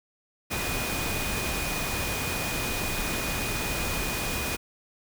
sine tone in noise, 2469 Hz, D#7, 14 cents flat, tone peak -35 dBFS, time 0.5-4.57 s, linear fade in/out 20 ms, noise pink, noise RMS -30 dBFS, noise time 0.5-4.57 s, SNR -8 dB, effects none

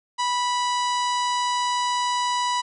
harmonic tone, 983 Hz, B5, 8 cents flat, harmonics 1 / 2 / 3 / 4 / 5 / 6 / 7 / 8 / 9, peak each -22 / -33 / -33 / -33 / -36 / -40 / -39 / -42 / -44 dBFS, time 0.18-2.62 s, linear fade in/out 20 ms, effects none

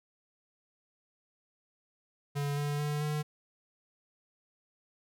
square tone with pitch steps, 143.2 / 145.53 / 147.91 / 150.32 Hz, D3 / D3 / D3 / D3, -43 / -15 / +13 / +41 cents, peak -31 dBFS, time 2.35-3.23 s, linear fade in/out 20 ms, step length 220 ms, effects none

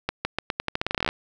accelerating click train, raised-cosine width 0.3 ms, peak -8 dBFS, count 18, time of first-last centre 0.09-1.089 s, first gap 160 ms, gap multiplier 0.85, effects none

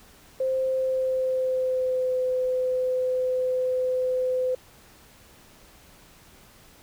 sine tone with pitch glide, 523.3 to 509.3 Hz, C5 to C5, 0 to -47 cents, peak -22 dBFS, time 0.4-4.55 s, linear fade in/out 5 ms, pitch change -47 cents, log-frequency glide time 0.68-2.17 s, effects pink hiss -53 dBFS RMS until 6.82 s

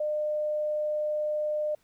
sine tone, 604 Hz, D5, 48 cents sharp, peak -26 dBFS, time 0-1.75 s, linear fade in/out 5 ms, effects pink hiss -68 dBFS RMS until 1.83 s

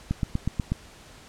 click train, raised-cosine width 5 ms, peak -12 dBFS, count 6, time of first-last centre 0.11-0.72 s, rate 8.2 Hz, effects pink hiss -49 dBFS RMS until 1.28 s + low-pass 9000 Hz 12 dB/octave

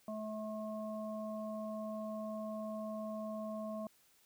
harmonic tone, 215.7 Hz, A3, 34 cents flat, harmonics 1 / 3 / 5, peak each -42 / -42 / -50 dBFS, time 0.08-3.87 s, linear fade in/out 2 ms, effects white hiss -69 dBFS RMS until 4.25 s

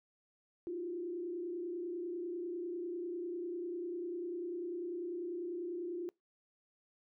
sine tone with frequency modulation, 349.2 Hz, F4, in tune, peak -37 dBFS, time 0.67-6.09 s, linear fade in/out 0 ms, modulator 30.1 Hz, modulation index 0.7, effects noise-tail reverb RT60 0.2 s tail -25 dB re dry

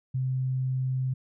sine tone, 130 Hz, C3, 11 cents flat, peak -25 dBFS, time 0.14-1.14 s, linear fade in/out 10 ms, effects none

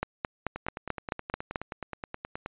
two click trains, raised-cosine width 0.5 ms, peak -13 / -20 dBFS, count 8 / 19, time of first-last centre 0.03-1.558 / 0.56-2.461 s, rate 4.58 / 9.47 Hz, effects resampled to 8000 Hz

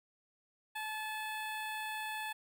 15% pulse tone with notch filter, 865 Hz, A5, 30 cents flat, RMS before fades -40 dBFS, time 0.75-2.33 s, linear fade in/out 10 ms, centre 6000 Hz, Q 0.89, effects none

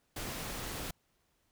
pink noise, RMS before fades -40 dBFS, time 0.16-0.91 s, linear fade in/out 5 ms, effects pink hiss -75 dBFS RMS until 1.51 s

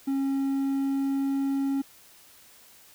triangle tone with pitch glide, 272.5 to 274.2 Hz, C#4 to C#4, -29 to -19 cents, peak -22 dBFS, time 0.07-1.82 s, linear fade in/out 10 ms, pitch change +10 cents, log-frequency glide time 0.26-1.37 s, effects white hiss -54 dBFS RMS until 2.94 s

